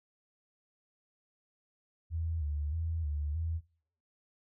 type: tone with vibrato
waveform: sine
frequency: 77.78 Hz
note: D#2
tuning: in tune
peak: -31 dBFS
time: 2.1-3.61 s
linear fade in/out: 50 ms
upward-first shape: square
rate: 1.6 Hz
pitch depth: 91 cents each way
effects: noise-tail reverb RT60 0.6 s tail -24 dB re dry